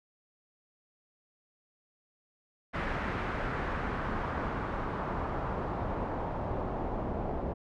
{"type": "noise with low-pass filter sweep", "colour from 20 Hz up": "pink", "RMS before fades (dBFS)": -34, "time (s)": [2.73, 7.54], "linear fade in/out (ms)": 20, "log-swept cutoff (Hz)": [1800, 690], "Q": 1.5, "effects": []}